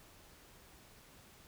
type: silence
effects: pink hiss -60 dBFS RMS until 1.47 s